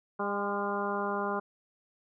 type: harmonic tone with a mistuned harmonic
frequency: 201.7 Hz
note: G3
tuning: 50 cents sharp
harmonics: 1 / 2 / 3 / 4 / 5 / 6 / 7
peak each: -37 / -35 / -38 / -37 / -36 / -38 / -39 dBFS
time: 0.19-1.4 s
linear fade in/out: 10 ms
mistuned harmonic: 5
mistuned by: +35 cents
effects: none